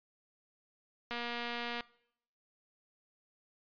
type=click train; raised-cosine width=0.3 ms; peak=-23 dBFS; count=167; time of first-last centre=1.11-1.807 s; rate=238 Hz; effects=noise-tail reverb RT60 0.7 s tail -22 dB re dry + resampled to 11025 Hz